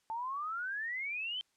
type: exponential sweep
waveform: sine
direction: up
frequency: 876 to 3136 Hz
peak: -35 dBFS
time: 0.1-1.41 s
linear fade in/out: 0 ms
effects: white hiss -75 dBFS RMS until 1.56 s + low-pass 8000 Hz 12 dB/octave